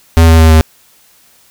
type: tone with pitch steps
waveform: square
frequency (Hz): 82.41 / 81.37 / 80.34 / 79.33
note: E2 / E2 / E2 / D#2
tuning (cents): 0 / -22 / -44 / +34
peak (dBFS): -3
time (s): 0.17-0.61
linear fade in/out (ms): 0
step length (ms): 110
effects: white hiss -47 dBFS RMS until 1.5 s